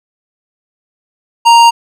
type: tone with hard clipping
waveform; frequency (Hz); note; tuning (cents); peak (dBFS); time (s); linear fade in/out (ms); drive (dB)
triangle; 932.3; A#5; 0; -4; 1.45-1.71; 20; 18
effects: none